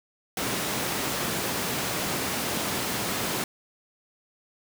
pink high-pass noise, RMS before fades -29 dBFS, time 0.37-3.44 s, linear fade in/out 2 ms, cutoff 140 Hz, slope 12 dB/octave, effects none

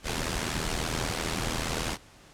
pink noise with amplitude modulation, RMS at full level -27 dBFS, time 0.03-1.98 s, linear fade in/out 50 ms, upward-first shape sine, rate 80.6 Hz, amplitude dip 75%, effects pink hiss -54 dBFS RMS until 2.33 s + low-pass 9000 Hz 12 dB/octave

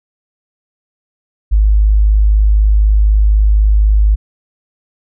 sine tone, 52 Hz, G#1, 3 cents sharp, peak -6 dBFS, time 1.51-4.16 s, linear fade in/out 20 ms, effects none

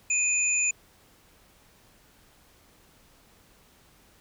sine tone pair together, 2489 / 7029 Hz, D#7 / A8, 0 / -3 cents, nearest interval octave + tritone, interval 1797 cents, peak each -25 dBFS, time 0.1-0.71 s, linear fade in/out 5 ms, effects pink hiss -59 dBFS RMS until 4.2 s

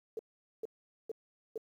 sine tone bursts, 443.4 Hz, A4, 13 cents sharp, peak -35 dBFS, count 4, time 0.17-1.578 s, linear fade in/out 2 ms, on 22 ms, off 440 ms, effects 11-bit

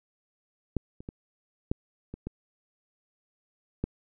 clicks, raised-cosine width 3 ms, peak -14 / -30 / -24 / -13 / -25 / -21 / -15 dBFS, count 7, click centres 0.767 / 1.005 / 1.089 / 1.715 / 2.14 / 2.27 / 3.84 s, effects none

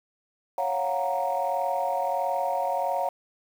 sine chord, Gb major seventh, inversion second, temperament equal, 554.4 / 698.5 / 740 / 932.3 Hz, Db5 / F5 / Gb5 / Bb5, 0 / 0 / 0 / 0 cents, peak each -29 dBFS, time 0.58-3.09 s, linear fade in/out 2 ms, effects tanh soft clip ceiling -16 dBFS + 8-bit

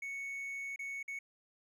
triangle tone with dropouts, 2217 Hz, C#7, in tune, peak -37 dBFS, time 0.02-1.19 s, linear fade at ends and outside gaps 5 ms, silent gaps 0.761-0.791 / 1.029-1.079 s, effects none

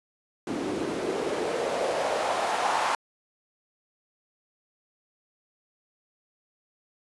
white noise with band-pass filter sweep, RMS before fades -28 dBFS, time 0.47-2.95 s, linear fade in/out 2 ms, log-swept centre 280 to 940 Hz, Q 2.7, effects resampled to 24000 Hz

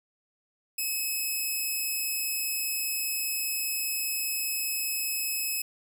5% pulse tone, 2575 Hz, E7, 41 cents flat, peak -19 dBFS, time 0.78-5.62 s, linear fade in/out 5 ms, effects none

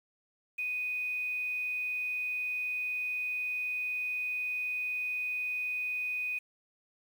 sine tone with quantisation, 2489 Hz, D#7, in tune, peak -31 dBFS, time 0.58-6.39 s, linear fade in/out 10 ms, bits 9, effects none

